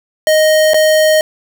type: tone with dropouts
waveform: square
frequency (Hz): 622.3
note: D#5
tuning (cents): 0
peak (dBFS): -8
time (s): 0.27-1.21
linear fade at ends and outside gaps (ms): 1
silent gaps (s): 0.735-0.743
effects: none